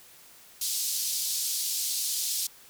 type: band-pass noise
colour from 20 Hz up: pink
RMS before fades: -30 dBFS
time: 0.61-2.47 s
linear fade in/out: 5 ms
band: 4200 to 16000 Hz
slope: 24 dB/octave
effects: white hiss -53 dBFS RMS until 2.69 s